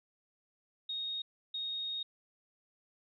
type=tone bursts at uneven times; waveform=sine; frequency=3729 Hz; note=A#7; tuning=in tune; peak=-35 dBFS; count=2; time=0.89-1.22 / 1.54-2.03 s; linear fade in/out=5 ms; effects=none